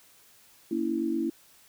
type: chord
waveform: sine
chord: A# diminished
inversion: none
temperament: equal with one note detuned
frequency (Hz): 233.1 / 281.7 / 329.6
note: A#3 / C#4 / E4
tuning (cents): 0 / +28 / 0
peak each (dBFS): -32 / -32 / -28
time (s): 0.71-1.3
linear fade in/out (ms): 5
effects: white hiss -58 dBFS RMS until 1.68 s